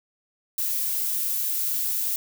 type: noise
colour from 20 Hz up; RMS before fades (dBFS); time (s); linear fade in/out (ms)
violet; -26; 0.58-2.16; 2
effects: none